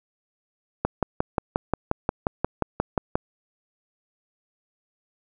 click train, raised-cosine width 1 ms, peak -7 dBFS, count 14, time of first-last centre 0.85-3.155 s, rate 5.64 Hz, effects none

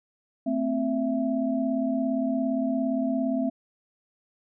sine tone cluster, 223.5 / 260.9 / 664 Hz, A3 / C4 / E5, +27 / -5 / +12 cents, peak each -30 / -25 / -30 dBFS, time 0.46-3.5 s, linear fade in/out 10 ms, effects none

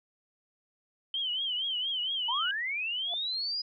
sine tone with vibrato, 3091 Hz, G7, 25 cents flat, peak -29 dBFS, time 1.14-2.51 s, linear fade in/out 2 ms, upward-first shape triangle, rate 4.3 Hz, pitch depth 130 cents each way
sine linear sweep, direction up, 880 to 4978 Hz, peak -30 dBFS, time 2.28-3.62 s, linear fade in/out 10 ms
sine tone with exponential growth, 697 Hz, F5, 4 cents flat, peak -34 dBFS, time 3.03-3.14 s, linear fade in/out 1 ms, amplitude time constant 22 ms
effects none

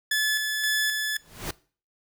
sawtooth tone with tremolo, 1725 Hz, A6, 35 cents flat, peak -18 dBFS, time 0.11-1.17 s, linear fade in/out 5 ms, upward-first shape square, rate 1.9 Hz, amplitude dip 35%
pink noise with exponential growth, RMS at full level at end -28 dBFS, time 1.16-1.51 s, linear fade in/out 5 ms, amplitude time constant 74 ms
effects noise-tail reverb RT60 0.4 s tail -21 dB re dry

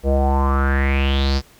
square tone with low-pass filter sweep, 68.3 Hz, C#2, 25 cents flat, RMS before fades -17 dBFS, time 0.03-1.42 s, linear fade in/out 50 ms, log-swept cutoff 520 to 5200 Hz, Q 6.6, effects pink hiss -50 dBFS RMS until 1.59 s

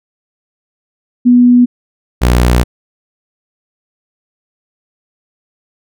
sine / sawtooth tone pair in turn, 245 / 60.62 Hz, B3 / B1, -14 / -32 cents, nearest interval 2 octaves, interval 2418 cents, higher first, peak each -3 dBFS, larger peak neither, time 1.25-1.66 / 2.21-2.64 s, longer second, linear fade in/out 20 ms, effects none

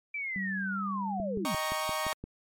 sine linear sweep, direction down, 2349 to 144.7 Hz, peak -32 dBFS, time 0.14-1.55 s, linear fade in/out 5 ms
sine tone with pitch glide, 192.7 to 197.09 Hz, G3 to G3, -29 to +10 cents, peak -33 dBFS, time 0.36-1.45 s, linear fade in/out 0 ms, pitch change +39 cents, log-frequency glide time 0.65-0.82 s
click train, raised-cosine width 3 ms, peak -26 dBFS, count 7, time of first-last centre 1.2-2.24 s, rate 5.77 Hz
sawtooth chord, Eb dominant seventh, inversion none, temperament equal, 622.3 / 784 / 932.3 / 1108.7 Hz, Eb5 / G5 / Bb5 / Db6, 0 / 0 / 0 / 0 cents, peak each -31 / -36 / -33 / -30 dBFS, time 1.45-2.13 s, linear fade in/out 0 ms
effects MP3 64 kbps

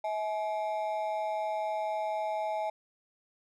triangle ring-modulated tone, 746 Hz, F#5, 14 cents sharp, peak -25 dBFS, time 0.04-2.7 s, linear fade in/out 5 ms, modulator 102 Hz, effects none

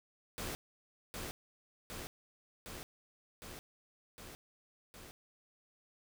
pink noise with echo, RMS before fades -41 dBFS, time 0.38-0.55 s, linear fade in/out 0 ms, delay 760 ms, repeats 6, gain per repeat -2 dB, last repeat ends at 5.11 s, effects none

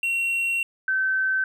triangle / sine tone pair in turn, 2735 / 1538.6 Hz, F7 / G6, -37 / -33 cents, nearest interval minor seventh, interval 996 cents, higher first, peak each -20 dBFS, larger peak neither, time 0.03-0.63 / 0.88-1.44 s, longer first, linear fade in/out 2 ms, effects none

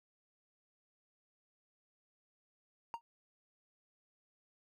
triangle tone with exponential decay, 930 Hz, A#5, 4 cents flat, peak -32 dBFS, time 2.94-3.01 s, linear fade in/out 0 ms, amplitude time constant 15 ms, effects none

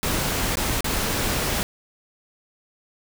pink noise with dropouts, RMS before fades -24 dBFS, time 0.03-1.63 s, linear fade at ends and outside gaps 0 ms, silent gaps 0.555-0.571 / 0.807-0.844 s, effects none

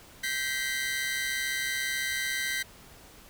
sawtooth tone cluster, 1562 / 1920 / 2058 Hz, G6 / B6 / C7, -7 / -49 / -29 cents, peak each -30 dBFS, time 0.23-2.63 s, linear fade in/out 10 ms, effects pink hiss -52 dBFS RMS until 3.29 s

